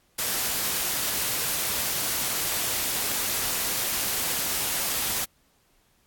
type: noise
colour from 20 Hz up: white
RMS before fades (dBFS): -27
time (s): 0.18-5.25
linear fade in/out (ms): 10
effects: pink hiss -65 dBFS RMS until 6.06 s + AAC 64 kbps